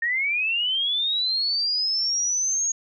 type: linear sweep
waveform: sine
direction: up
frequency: 1822 to 6645 Hz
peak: -21 dBFS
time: 0.02-2.72 s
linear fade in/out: 5 ms
effects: none